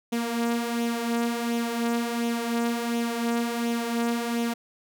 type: tone with flanger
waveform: sawtooth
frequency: 234.5 Hz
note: A#3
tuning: 11 cents sharp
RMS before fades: -27 dBFS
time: 0.12-4.54 s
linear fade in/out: 10 ms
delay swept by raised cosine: 0.31 to 4.41 ms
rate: 1.4 Hz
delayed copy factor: +0.5
effects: none